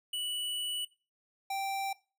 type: tone pair in turn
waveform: square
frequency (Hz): 2954 / 782.4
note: F#7 / G5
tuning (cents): -3 / -4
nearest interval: octave + major seventh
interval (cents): 2301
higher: first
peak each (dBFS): -33 / -33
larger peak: neither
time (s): 0.13-0.85 / 1.5-1.93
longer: first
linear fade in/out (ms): 5
effects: noise-tail reverb RT60 0.3 s tail -19 dB re dry